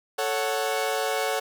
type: chord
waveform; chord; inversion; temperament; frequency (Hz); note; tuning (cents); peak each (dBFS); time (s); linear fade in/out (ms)
sawtooth; F# minor; first; equal; 440 / 554.4 / 740; A4 / C#5 / F#5; 0 / 0 / 0; -25; 0.18-1.4; 10
effects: none